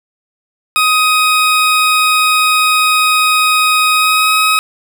20% pulse tone with pitch glide, 1255 to 1268.1 Hz, D#6 to D#6, +15 to +33 cents, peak -4 dBFS, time 0.76-4.59 s, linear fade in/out 0 ms, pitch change +18 cents, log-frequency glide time 3.92-4.33 s, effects none

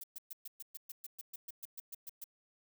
violet noise bursts, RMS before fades -45 dBFS, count 16, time 0.01-2.242 s, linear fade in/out 5 ms, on 27 ms, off 120 ms, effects none

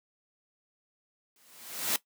white noise with exponential growth, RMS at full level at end -26 dBFS, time 1.36-1.96 s, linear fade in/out 1 ms, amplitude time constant 130 ms, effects noise-tail reverb RT60 0.1 s tail -17 dB re dry + high-pass 150 Hz 12 dB/octave

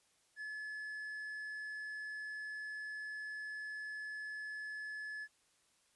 triangle tone, 1716 Hz, A6, 44 cents flat, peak -40 dBFS, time 0.36-5.28 s, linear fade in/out 50 ms, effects white hiss -73 dBFS RMS until 5.95 s + resampled to 24000 Hz

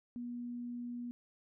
sine tone, 241.5 Hz, B3, 39 cents flat, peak -39 dBFS, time 0.16-1.11 s, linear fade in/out 0 ms, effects none

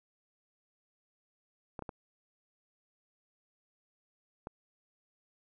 clicks, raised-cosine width 1 ms, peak -26 dBFS, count 4, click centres 1.792 / 1.823 / 1.892 / 4.471 s, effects none

